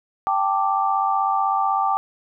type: chord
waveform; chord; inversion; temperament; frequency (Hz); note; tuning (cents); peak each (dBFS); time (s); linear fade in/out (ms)
sine; G suspended second; none; equal; 784 / 880 / 1174.7; G5 / A5 / D6; 0 / 0 / 0; -21 / -24 / -22; 0.27-1.97; 0
effects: none